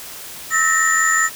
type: tone cluster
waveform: sine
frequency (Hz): 1300 / 1806 / 1891 / 7110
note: E6 / A6 / A#6 / A8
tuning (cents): -24 / +45 / +24 / +17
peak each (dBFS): -19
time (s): 0.5-1.3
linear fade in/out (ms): 50
effects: white hiss -34 dBFS RMS until 1.35 s